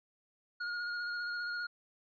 square tone with vibrato, 1430 Hz, F6, 41 cents sharp, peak -36 dBFS, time 0.6-1.67 s, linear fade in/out 10 ms, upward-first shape square, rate 15 Hz, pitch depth 15 cents each way, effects resampled to 11025 Hz

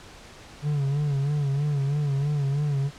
triangle tone with vibrato, 142.8 Hz, D3, 48 cents flat, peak -20 dBFS, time 0.62-2.91 s, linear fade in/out 50 ms, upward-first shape sine, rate 3.1 Hz, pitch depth 76 cents each way, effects pink hiss -46 dBFS RMS until 2.98 s + low-pass 7000 Hz 12 dB/octave

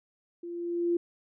sine tone with level ramp, 344.7 Hz, F4, 23 cents flat, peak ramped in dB -37 to -22 dBFS, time 0.43-0.97 s, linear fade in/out 5 ms, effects none

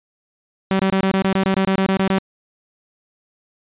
sawtooth tone bursts, 191.9 Hz, G3, 37 cents flat, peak -11 dBFS, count 14, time 0.71-2.185 s, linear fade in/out 0 ms, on 84 ms, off 23 ms, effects resampled to 8000 Hz

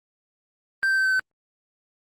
triangle tone with pitch steps, 1568 / 1557.2 / 1546.4 / 1535.7 / 1525.1 Hz, G6 / G6 / G6 / G6 / G6, 0 / -12 / -24 / -36 / -48 cents, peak -17 dBFS, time 0.83-1.195 s, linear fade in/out 0 ms, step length 73 ms, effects Opus 24 kbps

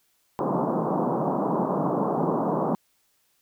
pink band-pass noise, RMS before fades -25 dBFS, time 0.39-2.75 s, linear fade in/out 0 ms, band 150 to 1100 Hz, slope 48 dB/octave, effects white hiss -68 dBFS RMS until 3.41 s

